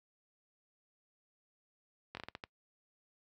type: slowing click train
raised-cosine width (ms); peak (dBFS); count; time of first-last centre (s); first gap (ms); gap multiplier
0.3; -26; 7; 2.15-2.439; 21; 1.33
effects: noise-tail reverb RT60 0.1 s tail -23 dB re dry + high-pass 60 Hz 12 dB/octave